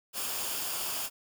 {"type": "noise with comb filter", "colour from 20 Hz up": "white", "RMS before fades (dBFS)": -34, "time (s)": [0.13, 1.1], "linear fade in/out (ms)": 50, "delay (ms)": 0.5, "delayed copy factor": -0.5, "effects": []}